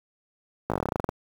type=slowing click train; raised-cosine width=1 ms; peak=-11 dBFS; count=14; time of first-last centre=0.7-1.09 s; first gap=17 ms; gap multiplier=1.09; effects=high-pass 60 Hz 12 dB/octave + 7-bit